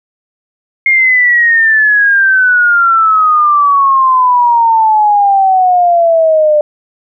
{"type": "exponential sweep", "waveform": "sine", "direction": "down", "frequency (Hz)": [2143, 594], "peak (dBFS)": -5, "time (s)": [0.86, 6.61], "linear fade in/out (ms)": 2, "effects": []}